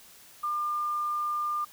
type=tone; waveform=sine; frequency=1200 Hz; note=D6; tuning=37 cents sharp; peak=-27 dBFS; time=0.43-1.65 s; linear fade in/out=10 ms; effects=white hiss -53 dBFS RMS until 1.72 s